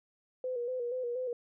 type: tone with vibrato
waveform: sine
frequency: 493.9 Hz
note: B4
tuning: in tune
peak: -32 dBFS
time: 0.44-1.33 s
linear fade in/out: 2 ms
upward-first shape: square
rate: 4.2 Hz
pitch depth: 53 cents each way
effects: none